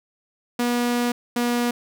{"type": "tone pair in turn", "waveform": "sawtooth", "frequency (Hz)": [241.6, 240.7], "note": ["B3", "B3"], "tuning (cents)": [-38, -44], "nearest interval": "unison", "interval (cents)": 6, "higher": "first", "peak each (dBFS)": -16, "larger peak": "neither", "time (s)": [[0.59, 1.12], [1.36, 1.71]], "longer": "first", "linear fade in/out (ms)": 5, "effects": []}